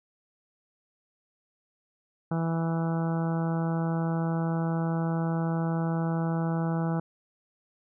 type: harmonic tone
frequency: 164.81 Hz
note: E3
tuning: in tune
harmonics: 1 / 2 / 3 / 4 / 5 / 6 / 7 / 8 / 9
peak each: -26 / -35 / -38 / -39 / -38 / -44 / -46 / -43 / -46 dBFS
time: 2.31-7 s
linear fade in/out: 5 ms
effects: none